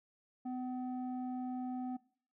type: tone with low-pass filter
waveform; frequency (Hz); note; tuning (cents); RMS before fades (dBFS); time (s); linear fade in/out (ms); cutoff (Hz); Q
square; 252.9; B3; +41; -40; 0.45-1.97; 10; 600; 5
effects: noise-tail reverb RT60 0.5 s tail -20 dB re dry